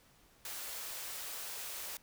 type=high-pass noise; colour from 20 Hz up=white; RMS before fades=-43 dBFS; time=0.45-1.97 s; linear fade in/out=2 ms; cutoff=400 Hz; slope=24 dB/octave; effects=pink hiss -65 dBFS RMS until 2.02 s